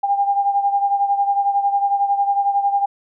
sine beating tone pair, 800 / 811 Hz, G5 / G#5, +35 / -41 cents, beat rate 11 Hz, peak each -16 / -22 dBFS, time 0.03-2.86 s, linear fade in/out 10 ms, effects none

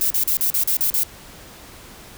violet noise bursts, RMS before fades -19 dBFS, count 8, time 0.01-1.034 s, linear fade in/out 0 ms, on 93 ms, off 40 ms, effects pink hiss -42 dBFS RMS until 2.17 s

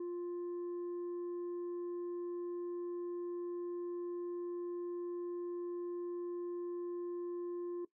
sine tone with tanh clipping, 350.1 Hz, F4, 4 cents sharp, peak -38 dBFS, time 0-7.85 s, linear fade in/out 5 ms, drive 2 dB, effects noise-tail reverb RT60 0.1 s tail -17 dB re dry

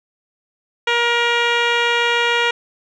10% pulse tone with low-pass filter, 473.5 Hz, A#4, 27 cents sharp, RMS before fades -17 dBFS, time 0.87-2.51 s, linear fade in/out 5 ms, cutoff 3400 Hz, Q 1.5, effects none

